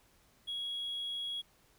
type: tone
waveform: triangle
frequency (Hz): 3322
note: G#7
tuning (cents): 0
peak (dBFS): -33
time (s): 0.47-1.42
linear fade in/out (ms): 20
effects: tanh soft clip ceiling -32 dBFS + pink hiss -67 dBFS RMS until 1.78 s